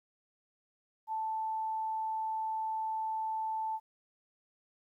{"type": "tone", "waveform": "sine", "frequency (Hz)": 880, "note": "A5", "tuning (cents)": 0, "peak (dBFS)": -32, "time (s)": [1.07, 3.8], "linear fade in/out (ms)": 50, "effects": ["12-bit"]}